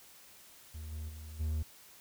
triangle tone with level steps, 77.78 Hz, D#2, in tune, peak -39 / -36 / -42 / -29 dBFS, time 0.74-1.63 s, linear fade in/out 10 ms, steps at 0.91 / 1.08 / 1.39 s, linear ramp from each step 20 ms, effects white hiss -57 dBFS RMS until 2 s

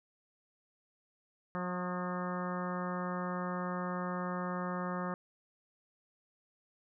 harmonic tone with a mistuned harmonic, 180 Hz, F#3, 47 cents flat, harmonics 1 / 2 / 3 / 4 / 5 / 6 / 7 / 8 / 9 / 10, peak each -37 / -45 / -42 / -47 / -46 / -44 / -42 / -52 / -49 / -51 dBFS, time 1.55-5.14 s, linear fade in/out 0 ms, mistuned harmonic 7, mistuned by -23 cents, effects none

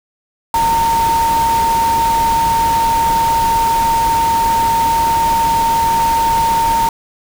sine tone in noise, 915 Hz, A#5, 32 cents flat, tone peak -11 dBFS, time 0.54-6.89 s, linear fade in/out 2 ms, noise pink, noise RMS -23 dBFS, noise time 0.54-6.89 s, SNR +9 dB, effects none

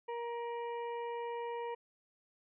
harmonic tone with a mistuned harmonic, 471.1 Hz, A#4, 18 cents sharp, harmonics 1 / 2 / 4 / 5 / 6, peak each -39 / -41 / -54 / -55 / -60 dBFS, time 0.08-1.75 s, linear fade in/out 10 ms, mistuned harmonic 6, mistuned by +40 cents, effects none

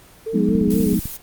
sine tone with vibrato, 432.3 Hz, A4, 31 cents flat, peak -23 dBFS, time 0.26-0.95 s, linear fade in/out 10 ms, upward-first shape sine, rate 4.2 Hz, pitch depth 80 cents each way
sine chord, G# minor seventh, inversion third, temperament equal with one note detuned, 180.35 / 207.7 / 246.9 / 311.1 Hz, F#3 / G#3 / B3 / D#4, -44 / 0 / 0 / 0 cents, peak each -21 / -19 / -22 / -23 dBFS, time 0.33-1 s, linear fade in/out 20 ms
click train, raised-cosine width 5 ms, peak -15 dBFS, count 10, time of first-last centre 0.49-1.056 s, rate 15.9 Hz
blue noise, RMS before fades -32 dBFS, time 0.7-1.17 s, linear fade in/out 5 ms
effects pink hiss -47 dBFS RMS until 1.22 s + Opus 24 kbps

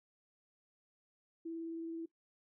sine tone with vibrato, 329.6 Hz, E4, in tune, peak -39 dBFS, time 1.45-2.06 s, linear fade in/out 10 ms, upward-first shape sine, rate 19 Hz, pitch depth 13 cents each way, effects noise-tail reverb RT60 0.1 s tail -18 dB re dry

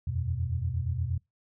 sine chord, E suspended second, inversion none, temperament equal with one note detuned, 82.41 / 90.86 / 123.47 Hz, E2 / F#2 / B2, 0 / -31 / 0 cents, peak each -32 dBFS, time 0.07-1.18 s, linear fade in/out 5 ms, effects noise-tail reverb RT60 0.2 s tail -25 dB re dry

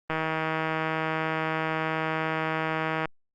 click train, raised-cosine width 0.5 ms, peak -13 dBFS, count 471, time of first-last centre 0.1-3.056 s, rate 159 Hz, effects Opus 32 kbps

